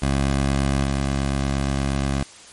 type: tone with level steps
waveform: 15% pulse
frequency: 68.5 Hz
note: C#2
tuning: 20 cents flat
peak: -12 / -14 dBFS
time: 0.02-2.23 s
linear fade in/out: 5 ms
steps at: 0.83 s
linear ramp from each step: 20 ms
effects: white hiss -44 dBFS RMS until 2.52 s + MP3 48 kbps